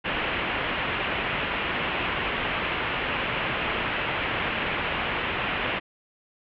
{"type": "low-pass noise", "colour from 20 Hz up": "white", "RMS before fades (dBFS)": -28, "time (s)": [0.04, 5.8], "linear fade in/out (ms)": 20, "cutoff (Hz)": 3000, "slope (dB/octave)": 48, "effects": []}